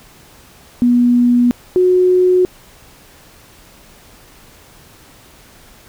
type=tone pair in turn; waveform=sine; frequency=243 / 365.2 Hz; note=B3 / F#4; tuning=-28 / -23 cents; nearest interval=perfect fifth; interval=705 cents; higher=second; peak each=-8 / -8 dBFS; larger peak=neither; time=0.82-1.51 / 1.76-2.45 s; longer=neither; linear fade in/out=0 ms; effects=pink hiss -44 dBFS RMS until 5.88 s